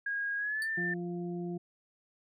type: tone with pitch glide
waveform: sine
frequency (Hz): 1636 to 1784.1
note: G#6 to A6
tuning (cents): -26 to +24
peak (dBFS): -31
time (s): 0.06-0.94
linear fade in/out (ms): 5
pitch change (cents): +150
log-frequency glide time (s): 0.37-0.67
type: tone with exponential decay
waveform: 25% pulse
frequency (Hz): 4531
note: C#8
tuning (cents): +37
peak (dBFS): -31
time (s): 0.62-0.7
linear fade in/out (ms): 1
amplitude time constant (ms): 17
type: harmonic tone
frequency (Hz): 174.61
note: F3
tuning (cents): 0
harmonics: 1 / 2 / 4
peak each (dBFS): -36 / -38 / -49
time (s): 0.77-1.58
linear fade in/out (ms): 10
effects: none